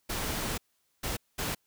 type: noise bursts at uneven times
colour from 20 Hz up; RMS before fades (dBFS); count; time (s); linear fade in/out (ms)
pink; -33; 3; 0.09-0.58 / 1.03-1.17 / 1.38-1.55; 10
effects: white hiss -74 dBFS RMS until 1.66 s